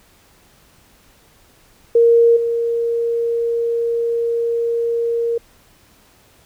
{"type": "tone with level steps", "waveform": "sine", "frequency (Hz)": 466.2, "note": "A#4", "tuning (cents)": 0, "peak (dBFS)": [-8, -16], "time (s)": [1.95, 5.38], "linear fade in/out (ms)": 5, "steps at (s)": 2.36, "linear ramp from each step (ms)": 10, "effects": ["pink hiss -52 dBFS RMS until 6.45 s"]}